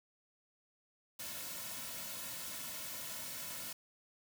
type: noise with comb filter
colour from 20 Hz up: white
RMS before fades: -44 dBFS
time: 1.19-3.73 s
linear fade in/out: 5 ms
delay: 2.5 ms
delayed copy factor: -0.7
effects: none